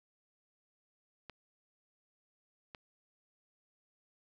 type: clicks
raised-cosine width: 0.3 ms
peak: -30 dBFS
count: 2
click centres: 1.297 / 2.748 s
effects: none